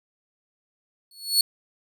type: tone with exponential growth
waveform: sawtooth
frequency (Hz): 4398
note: C#8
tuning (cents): -14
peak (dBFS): -11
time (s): 1.11-1.41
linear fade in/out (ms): 2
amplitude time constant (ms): 64
effects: none